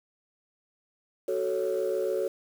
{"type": "chord", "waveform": "sine", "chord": "F# minor", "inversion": "none", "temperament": "equal with one note detuned", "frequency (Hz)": [373, 440, 554.4], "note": ["F#4", "A4", "C#5"], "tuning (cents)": [14, 0, 0], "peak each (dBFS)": -29, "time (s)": [1.28, 2.28], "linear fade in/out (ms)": 5, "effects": ["tanh soft clip ceiling -20 dBFS", "8-bit"]}